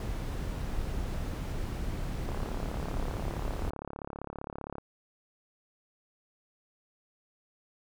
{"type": "noise", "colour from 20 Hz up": "brown", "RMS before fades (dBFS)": -34, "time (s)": [0, 3.7], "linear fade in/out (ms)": 2}
{"type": "click train", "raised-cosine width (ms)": 1, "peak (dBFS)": -24, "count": 89, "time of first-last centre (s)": [2.29, 4.783], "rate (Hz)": 35.3}
{"effects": []}